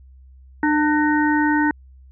harmonic tone with a mistuned harmonic, 300.1 Hz, D4, 38 cents sharp, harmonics 1 / 3 / 5 / 6, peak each -17 / -22 / -24 / -25 dBFS, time 0.63-1.71 s, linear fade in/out 2 ms, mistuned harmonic 6, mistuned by +54 cents, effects added 65 Hz sine -43 dBFS peak until 2.11 s

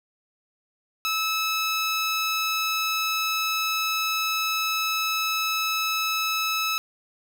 15% pulse tone, 1300 Hz, E6, 24 cents flat, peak -17 dBFS, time 1.05-6.78 s, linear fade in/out 0 ms, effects none

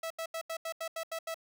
sawtooth tone bursts, 654 Hz, E5, 14 cents flat, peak -31 dBFS, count 9, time 0.03-1.344 s, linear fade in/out 5 ms, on 74 ms, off 81 ms, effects none

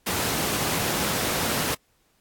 pink high-pass noise, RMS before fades -26 dBFS, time 0.06-1.75 s, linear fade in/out 10 ms, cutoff 110 Hz, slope 12 dB/octave, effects pink hiss -66 dBFS RMS until 2.2 s + AAC 64 kbps

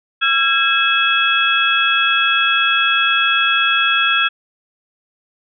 sine tone cluster, 1355 / 1639 / 2592 / 3336 Hz, E6 / G#6 / E7 / G#7, +47 / -23 / -30 / +7 cents, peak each -18 dBFS, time 0.21-4.29 s, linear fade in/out 20 ms, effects none

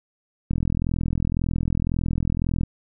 click train, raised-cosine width 5 ms, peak -11 dBFS, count 90, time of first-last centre 0.51-2.634 s, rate 41.9 Hz, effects none

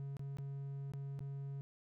triangle tone with dropouts, 138.59 Hz, C#3, in tune, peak -39 dBFS, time 0-1.61 s, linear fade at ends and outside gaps 0 ms, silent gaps 0.168-0.194 / 0.37-0.385 / 0.92-0.936 / 1.192-1.205 s, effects none

